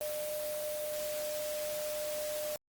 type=tone in noise; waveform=sine; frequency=602 Hz; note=D5; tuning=43 cents sharp; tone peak=-35 dBFS; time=0.01-2.56 s; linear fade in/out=0 ms; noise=white; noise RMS=-42 dBFS; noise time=0.01-2.56 s; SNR=+4 dB; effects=Opus 24 kbps